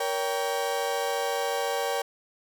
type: chord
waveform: 35% pulse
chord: G diminished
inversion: first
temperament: just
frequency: 470.4 / 564.5 / 784 Hz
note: Bb4 / Db5 / G5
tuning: +16 / +31 / 0 cents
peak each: -29 dBFS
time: 0-2.02 s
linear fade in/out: 5 ms
effects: none